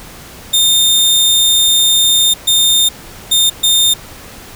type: tone bursts at uneven times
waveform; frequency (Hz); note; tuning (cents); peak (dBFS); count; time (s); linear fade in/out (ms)
sawtooth; 3633; A#7; -45; -5; 4; 0.53-2.34 / 2.47-2.89 / 3.31-3.5 / 3.63-3.94; 10
effects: pink hiss -34 dBFS RMS until 4.55 s